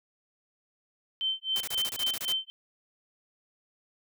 sine tone with tremolo, 3096 Hz, G7, 22 cents flat, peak -25 dBFS, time 1.21-2.5 s, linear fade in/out 0 ms, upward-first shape sine, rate 3.8 Hz, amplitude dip 100%
white noise bursts, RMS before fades -35 dBFS, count 11, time 1.56-2.323 s, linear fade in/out 0 ms, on 43 ms, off 29 ms
effects none

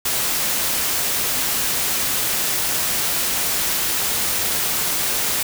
white noise, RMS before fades -21 dBFS, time 0.05-5.43 s, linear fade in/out 5 ms, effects none

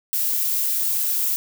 violet noise, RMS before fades -22 dBFS, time 0.13-1.36 s, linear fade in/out 0 ms, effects none

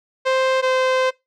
sawtooth tone pair in turn, 523.3 / 517.3 Hz, C5 / C5, 0 / -20 cents, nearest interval unison, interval 20 cents, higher first, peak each -12 dBFS, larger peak neither, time 0.25-0.62 / 0.62-1.11 s, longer second, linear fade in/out 20 ms, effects noise-tail reverb RT60 0.2 s tail -22 dB re dry + low-pass 4000 Hz 12 dB/octave

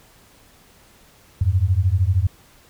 sine beating tone pair, 86.6 / 99.6 Hz, F2 / G2, -14 / +28 cents, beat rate 13 Hz, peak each -18 dBFS, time 1.41-2.27 s, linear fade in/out 5 ms, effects pink hiss -52 dBFS RMS until 2.69 s

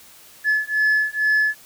sine beating tone pair, 1718 / 1720.2 Hz, A6 / A6, -42 / -40 cents, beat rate 2.2 Hz, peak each -18 dBFS, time 0.44-1.55 s, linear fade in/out 50 ms, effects tanh soft clip ceiling -13 dBFS + white hiss -47 dBFS RMS until 1.65 s

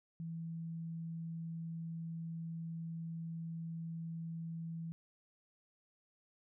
sine tone, 164.81 Hz, E3, in tune, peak -40 dBFS, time 0.2-4.92 s, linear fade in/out 0 ms, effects none

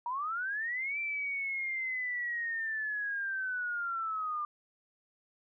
sine linear two-way sweep, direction up then down, 932.3 to 2351 to 1191 Hz, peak -32 dBFS, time 0.06-4.45 s, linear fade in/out 2 ms, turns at 0.99 s, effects none

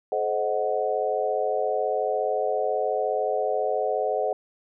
sine chord, A diminished seventh, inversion none, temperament equal with one note detuned, 429 / 523.3 / 622.3 / 740 Hz, A4 / C5 / Eb5 / Gb5, -44 / 0 / 0 / 0 cents, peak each -28 dBFS, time 0.12-4.33 s, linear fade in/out 2 ms, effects none

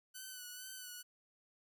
5% pulse tone with vibrato, 1498 Hz, F#6, 21 cents sharp, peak -36 dBFS, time 0.14-1.03 s, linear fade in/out 20 ms, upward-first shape sine, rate 2.2 Hz, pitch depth 39 cents each way, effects none

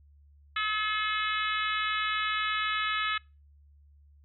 harmonic tone, 428.1 Hz, A4, 47 cents flat, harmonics 3 / 4 / 5 / 6 / 7 / 8 / 9, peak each -31 / -33 / -35 / -37 / -38 / -39 / -40 dBFS, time 0.56-3.18 s, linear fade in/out 5 ms, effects noise-tail reverb RT60 0.3 s tail -26 dB re dry + added 72 Hz sine -55 dBFS peak until 4.24 s

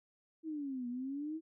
sine exponential two-way sweep, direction down then up, 326.9 to 239.2 to 326.9 Hz, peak -37 dBFS, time 0.43-1.41 s, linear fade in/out 50 ms, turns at 0.88 s, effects none

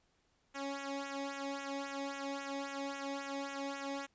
sawtooth tone with flanger, 277.2 Hz, C#4, in tune, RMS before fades -41 dBFS, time 0.54-4.07 s, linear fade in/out 20 ms, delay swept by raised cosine 0.21 to 0.71 ms, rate 3.7 Hz, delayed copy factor -1, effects pink hiss -75 dBFS RMS until 4.14 s + resampled to 16000 Hz

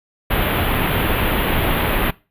pink band-stop noise, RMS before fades -18 dBFS, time 0.3-2.11 s, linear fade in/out 10 ms, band 3400 to 12000 Hz, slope 48 dB/octave, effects noise-tail reverb RT60 0.3 s tail -21 dB re dry + resampled to 32000 Hz

